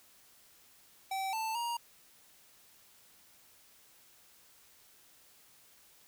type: tone with pitch steps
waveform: square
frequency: 771 / 886 / 943 Hz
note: G5 / A5 / A#5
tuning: -29 / +12 / +20 cents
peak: -34 dBFS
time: 1.11-1.77 s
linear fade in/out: 5 ms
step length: 220 ms
effects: white hiss -62 dBFS RMS until 6.07 s